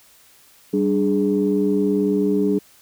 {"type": "tone cluster", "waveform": "sine", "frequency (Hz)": [195.4, 293.9, 415.2], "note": ["G3", "D4", "G#4"], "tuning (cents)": [-5, 1, 0], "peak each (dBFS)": -20, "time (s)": [0.73, 2.59], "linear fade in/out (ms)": 10, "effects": ["tanh soft clip ceiling -7 dBFS", "white hiss -52 dBFS RMS until 2.81 s"]}